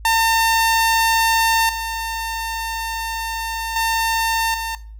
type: tone with level steps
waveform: sawtooth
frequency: 905 Hz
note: A5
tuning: 48 cents sharp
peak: -10 / -19 / -13 / -19 dBFS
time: 0.05-4.75 s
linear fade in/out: 2 ms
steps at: 1.69 / 3.76 / 4.54 s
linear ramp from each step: 2 ms
effects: noise-tail reverb RT60 0.4 s tail -18 dB re dry + added 53 Hz sine -34 dBFS peak until 4.99 s